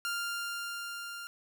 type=tone with level ramp; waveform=sawtooth; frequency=1396.9 Hz; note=F6; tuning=in tune; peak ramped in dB=-28 to -37 dBFS; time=0.05-1.27 s; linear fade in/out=0 ms; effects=none